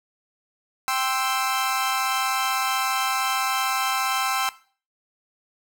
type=chord; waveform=sawtooth; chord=C major; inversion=second; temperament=equal; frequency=784 / 1046.5 / 1318.5 Hz; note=G5 / C6 / E6; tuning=0 / 0 / 0 cents; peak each=-23 / -23 / -23 dBFS; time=0.88-4.49 s; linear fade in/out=0 ms; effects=noise-tail reverb RT60 0.4 s tail -17 dB re dry